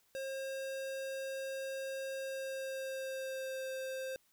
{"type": "tone with pitch glide", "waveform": "square", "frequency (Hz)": [536, 525.9], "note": ["C5", "C5"], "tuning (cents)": [42, 9], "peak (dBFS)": -39, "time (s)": [0.15, 4.16], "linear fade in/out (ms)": 0, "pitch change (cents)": -33, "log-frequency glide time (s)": [2.17, 3.71], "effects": ["white hiss -72 dBFS RMS until 4.32 s"]}